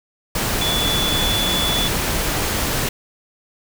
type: tone in noise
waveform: sine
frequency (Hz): 3446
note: A7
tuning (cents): -37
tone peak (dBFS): -20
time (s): 0.61-1.88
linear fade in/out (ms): 5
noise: pink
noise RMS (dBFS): -21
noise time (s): 0.35-2.89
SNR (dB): -2
effects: none